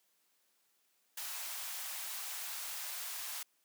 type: high-pass noise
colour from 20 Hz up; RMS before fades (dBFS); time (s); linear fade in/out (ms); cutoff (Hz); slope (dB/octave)
white; -42; 1.17-3.43; 5; 690; 24
effects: white hiss -75 dBFS RMS until 3.64 s + high-pass 200 Hz 12 dB/octave